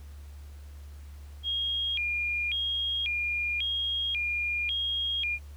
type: tone with vibrato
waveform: sine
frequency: 2807 Hz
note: F7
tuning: 8 cents sharp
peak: -27 dBFS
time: 1.43-5.39 s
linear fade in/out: 50 ms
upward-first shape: square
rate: 0.92 Hz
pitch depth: 260 cents each way
effects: added 72 Hz sine -42 dBFS peak until 5.56 s + pink hiss -59 dBFS RMS until 5.56 s

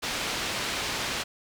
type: low-pass noise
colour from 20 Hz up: white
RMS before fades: -31 dBFS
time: 0.02-1.24 s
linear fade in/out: 20 ms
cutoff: 4400 Hz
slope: 12 dB/octave
effects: none

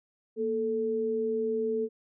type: tone pair together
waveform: sine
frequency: 233.1 / 440 Hz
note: A#3 / A4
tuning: 0 / 0 cents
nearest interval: major seventh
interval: 1100 cents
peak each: -34 / -27 dBFS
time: 0.36-1.89 s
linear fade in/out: 50 ms
effects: none

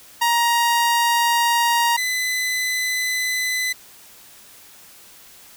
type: tone pair in turn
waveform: sawtooth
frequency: 941 / 2011 Hz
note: A#5 / B6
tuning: +16 / +31 cents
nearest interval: octave + minor second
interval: 1315 cents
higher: second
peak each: -12 / -17 dBFS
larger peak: first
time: 0.21-1.97 / 1.97-3.73 s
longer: neither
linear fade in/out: 10 ms
effects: white hiss -46 dBFS RMS until 5.56 s

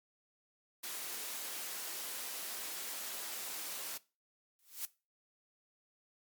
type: high-pass noise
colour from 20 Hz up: white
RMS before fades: -42 dBFS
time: 0.83-3.98 s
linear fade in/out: 10 ms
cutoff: 280 Hz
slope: 12 dB/octave
type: noise with exponential growth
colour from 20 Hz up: blue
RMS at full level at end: -36 dBFS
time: 4.59-4.85 s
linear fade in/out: 0 ms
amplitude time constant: 56 ms
effects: noise-tail reverb RT60 0.3 s tail -20 dB re dry + MP3 96 kbps

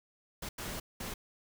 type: noise bursts at uneven times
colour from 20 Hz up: pink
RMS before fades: -40 dBFS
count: 3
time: 0.42-0.49 / 0.58-0.8 / 1-1.14 s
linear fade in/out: 5 ms
effects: none

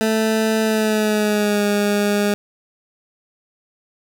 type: tone with pitch glide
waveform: 20% pulse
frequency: 220 to 205.3 Hz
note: A3 to G#3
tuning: 0 to -20 cents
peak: -11 dBFS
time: 0.01-2.34 s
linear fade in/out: 0 ms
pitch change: -120 cents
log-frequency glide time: 0.62-1.65 s
effects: none

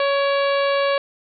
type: harmonic tone with a mistuned harmonic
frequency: 558 Hz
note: C#5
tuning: 11 cents sharp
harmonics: 1 / 2 / 3 / 4 / 5 / 6 / 7 / 8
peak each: -18 / -24 / -28 / -30 / -32 / -34 / -35 / -36 dBFS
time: 0-0.98 s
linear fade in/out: 2 ms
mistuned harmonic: 4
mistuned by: +60 cents
effects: none

